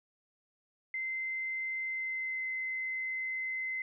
sine tone with pitch glide, 2073 to 2056 Hz, C7 to C7, -17 to -31 cents, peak -33 dBFS, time 0.94-3.82 s, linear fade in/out 2 ms, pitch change -14 cents, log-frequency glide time 1.85-2.46 s, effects none

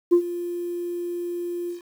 sine tone with ADSR envelope, 348.7 Hz, F4, 3 cents flat, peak -9 dBFS, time 0.11-1.82 s, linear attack 20 ms, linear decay 83 ms, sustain -17 dB, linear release 130 ms, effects tanh soft clip ceiling -10 dBFS + 8-bit

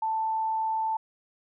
sine tone, 884 Hz, A5, 8 cents sharp, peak -25 dBFS, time 0.02-0.97 s, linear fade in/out 5 ms, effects none

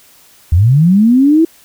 sine linear sweep, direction up, 75.5 to 334.8 Hz, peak -5 dBFS, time 0.52-1.45 s, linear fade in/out 5 ms, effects white hiss -45 dBFS RMS until 1.64 s

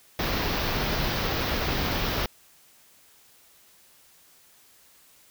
pink band-stop noise, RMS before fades -27 dBFS, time 0.19-2.26 s, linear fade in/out 2 ms, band 5600 to 14000 Hz, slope 48 dB/octave, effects white hiss -57 dBFS RMS until 5.3 s

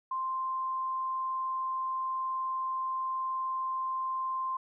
sine tone, 1046.5 Hz, C6, in tune, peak -30 dBFS, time 0.11-4.57 s, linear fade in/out 5 ms, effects none

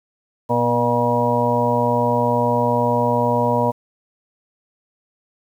harmonic tone with a mistuned harmonic, 120 Hz, B2, 49 cents flat, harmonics 1 / 2 / 4 / 5 / 6 / 7 / 8, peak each -24 / -23 / -22 / -22 / -28 / -29 / -20 dBFS, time 0.49-3.72 s, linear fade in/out 20 ms, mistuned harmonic 2, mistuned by +16 cents, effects 8-bit

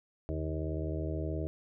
harmonic tone with a mistuned harmonic, 79.1 Hz, D#2, 29 cents sharp, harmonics 1 / 2 / 4 / 5 / 6 / 7 / 8, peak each -35 / -39 / -39 / -42 / -46 / -46 / -43 dBFS, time 0.29-1.47 s, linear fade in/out 0 ms, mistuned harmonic 2, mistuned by -69 cents, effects none

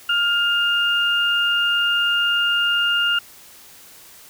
sine tone pair together, 1409 / 2818 Hz, F6 / F7, +15 / +15 cents, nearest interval octave, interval 1200 cents, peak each -19 dBFS, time 0.09-3.19 s, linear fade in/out 5 ms, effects white hiss -45 dBFS RMS until 4.29 s

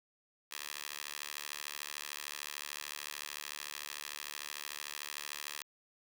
10% pulse tone with high-pass filter, 73.42 Hz, D2, in tune, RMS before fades -44 dBFS, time 0.51-5.63 s, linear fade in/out 5 ms, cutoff 2100 Hz, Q 0.65, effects none

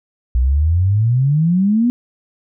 sine exponential sweep, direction up, 59.2 to 248.7 Hz, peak -11 dBFS, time 0.35-1.9 s, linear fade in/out 0 ms, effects none

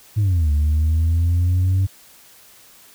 sine exponential two-way sweep, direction down then up, 110 to 73 to 96.4 Hz, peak -12 dBFS, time 0.16-1.87 s, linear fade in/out 20 ms, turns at 0.51 s, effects tanh soft clip ceiling -13 dBFS + white hiss -48 dBFS RMS until 2.94 s

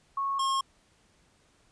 sine / square tone pair in turn, 1100 / 1078.6 Hz, C#6 / C#6, -14 / -48 cents, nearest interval unison, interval 34 cents, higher first, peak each -27 / -26 dBFS, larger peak second, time 0.17-0.39 / 0.39-0.61 s, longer neither, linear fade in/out 5 ms, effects pink hiss -65 dBFS RMS until 1.71 s + resampled to 22050 Hz

